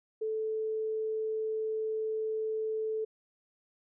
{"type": "tone", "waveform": "sine", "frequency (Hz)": 437.6, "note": "A4", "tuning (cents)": -9, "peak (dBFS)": -30, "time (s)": [0.21, 3.05], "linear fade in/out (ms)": 10, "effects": []}